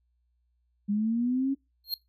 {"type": "linear sweep", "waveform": "sine", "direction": "up", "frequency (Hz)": [200.6, 277.2], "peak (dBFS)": -24, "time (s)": [0.88, 1.55], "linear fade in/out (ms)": 20}
{"type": "tone with exponential growth", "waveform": "square", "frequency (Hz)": 4232, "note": "C8", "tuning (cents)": 19, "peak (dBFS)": -24, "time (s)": [1.84, 1.94], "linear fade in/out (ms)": 2, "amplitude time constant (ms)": 21}
{"effects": ["noise-tail reverb RT60 0.2 s tail -22 dB re dry", "added 60 Hz sine -69 dBFS peak until 2.08 s"]}